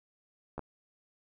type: clicks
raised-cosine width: 1 ms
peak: -24 dBFS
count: 2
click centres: 0.58 / 0.593 s
effects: none